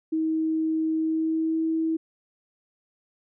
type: tone with pitch glide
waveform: sine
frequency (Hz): 318.2 to 322.6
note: D#4 to E4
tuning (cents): +39 to -37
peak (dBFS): -22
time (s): 0.12-1.97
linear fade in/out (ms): 10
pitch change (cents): +24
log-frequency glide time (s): 0.97-1.63
effects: none